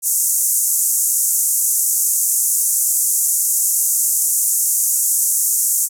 pink band-pass noise, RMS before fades -17 dBFS, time 0.02-5.89 s, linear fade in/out 50 ms, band 6600 to 14000 Hz, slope 48 dB/octave, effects none

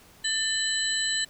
sine tone cluster, 1779 / 3013 / 4046 / 7830 Hz, A6 / F#7 / B7 / B8, +19 / +31 / +41 / -16 cents, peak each -30 dBFS, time 0.24-1.25 s, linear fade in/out 10 ms, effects pink hiss -54 dBFS RMS until 1.29 s

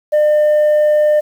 sine tone, 602 Hz, D5, 43 cents sharp, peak -6 dBFS, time 0.12-1.21 s, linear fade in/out 20 ms, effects tanh soft clip ceiling -8 dBFS + 7-bit

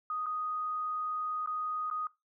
sine tone with dropouts, 1244.5 Hz, D#6, in tune, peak -32 dBFS, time 0.1-2.07 s, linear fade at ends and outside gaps 2 ms, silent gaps 0.26-0.265 / 1.461-1.473 / 1.901-1.911 s, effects noise-tail reverb RT60 0.2 s tail -19 dB re dry

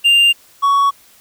triangle tone pair in turn, 2794 / 1119.1 Hz, F7 / C#6, 0 / +16 cents, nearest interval octave + major third, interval 1584 cents, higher first, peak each -6 / -8 dBFS, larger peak first, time 0.04-0.33 / 0.62-0.91 s, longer neither, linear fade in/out 20 ms, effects white hiss -48 dBFS RMS until 1.2 s

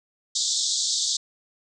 pink band-pass noise, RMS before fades -25 dBFS, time 0.35-1.17 s, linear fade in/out 5 ms, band 3500 to 8000 Hz, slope 96 dB/octave, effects none

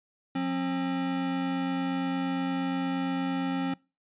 square tone pair together, 179.1 / 267.7 Hz, F3 / C4, +44 / +40 cents, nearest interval perfect fifth, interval 696 cents, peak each -34 / -29 dBFS, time 0.35-3.74 s, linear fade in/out 5 ms, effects noise-tail reverb RT60 0.3 s tail -25 dB re dry + resampled to 8000 Hz

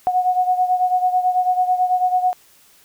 sine beating tone pair, 730 / 739.1 Hz, F#5 / F#5, -24 / -2 cents, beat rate 9.1 Hz, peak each -16 / -21 dBFS, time 0.07-2.33 s, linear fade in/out 0 ms, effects white hiss -52 dBFS RMS until 2.84 s

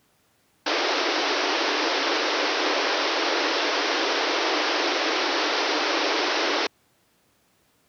pink band-pass noise, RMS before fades -24 dBFS, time 0.66-6.67 s, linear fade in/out 5 ms, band 290 to 5700 Hz, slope 96 dB/octave, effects pink hiss -64 dBFS RMS until 7.88 s + high-pass 100 Hz 12 dB/octave

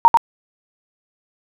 sine tone with echo, 928 Hz, A#5, 8 cents flat, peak -4 dBFS, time 0.05-0.08 s, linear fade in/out 0 ms, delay 92 ms, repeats 1, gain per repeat -4 dB, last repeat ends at 0.172 s, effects none

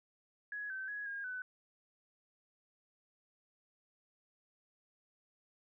sine tone with pitch steps, 1675 / 1542 / 1672 / 1624 / 1503 Hz, G#6 / G6 / G#6 / G#6 / F#6, +14 / -29 / +11 / -39 / +27 cents, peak -39 dBFS, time 0.52-1.42 s, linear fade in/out 2 ms, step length 180 ms, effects none

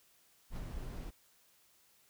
brown noise with ADSR envelope, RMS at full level -39 dBFS, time 0.5-1.11 s, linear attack 65 ms, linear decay 31 ms, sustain -3 dB, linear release 18 ms, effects white hiss -68 dBFS RMS until 2.09 s

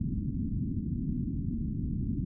white low-pass noise, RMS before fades -32 dBFS, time 0-2.25 s, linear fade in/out 10 ms, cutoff 270 Hz, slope 48 dB/octave, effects none

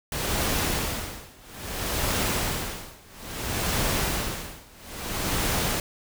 pink noise with tremolo, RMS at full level -25 dBFS, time 0.12-5.8 s, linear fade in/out 2 ms, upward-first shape sine, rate 0.6 Hz, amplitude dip 95%, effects none

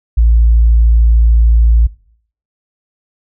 sine tone, 56.7 Hz, A#1, 47 cents flat, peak -4 dBFS, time 0.17-1.87 s, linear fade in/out 10 ms, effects noise-tail reverb RT60 0.6 s tail -22 dB re dry + tanh soft clip ceiling -1 dBFS

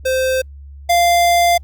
square tone pair in turn, 520 / 694.1 Hz, C5 / F5, -11 / -11 cents, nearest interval perfect fourth, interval 500 cents, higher second, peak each -15 / -11 dBFS, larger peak second, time 0.05-0.42 / 0.89-1.58 s, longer second, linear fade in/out 10 ms, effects added 70 Hz sine -33 dBFS peak until 1.63 s + Opus 48 kbps

